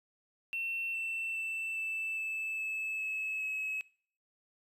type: tone with pitch steps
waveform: triangle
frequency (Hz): 2700 / 2681 / 2663 / 2644 / 2626 / 2608 / 2590 / 2572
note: E7 / E7 / E7 / E7 / E7 / E7 / E7 / E7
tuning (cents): +41 / +29 / +17 / +5 / -7 / -19 / -31 / -43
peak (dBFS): -31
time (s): 0.53-3.81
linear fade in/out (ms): 0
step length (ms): 410
effects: noise-tail reverb RT60 0.5 s tail -23 dB re dry + tanh soft clip ceiling -29 dBFS